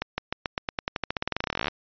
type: accelerating click train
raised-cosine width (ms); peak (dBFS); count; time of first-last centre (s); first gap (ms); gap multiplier
0.3; -10; 30; 0.02-1.682; 160; 0.91
effects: resampled to 11025 Hz